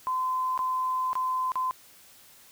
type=tone with dropouts; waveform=sine; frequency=1026 Hz; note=C6; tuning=34 cents flat; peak=-25 dBFS; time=0.07-1.71 s; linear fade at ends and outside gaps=0 ms; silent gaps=0.577-0.591 / 1.131-1.154 / 1.519-1.556 s; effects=white hiss -54 dBFS RMS until 2.51 s